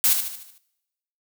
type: noise with echo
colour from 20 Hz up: blue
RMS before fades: -18 dBFS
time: 0.04-0.13 s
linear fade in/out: 0 ms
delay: 75 ms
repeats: 6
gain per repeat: -6 dB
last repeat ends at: 0.58 s
effects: noise-tail reverb RT60 1.0 s tail -25 dB re dry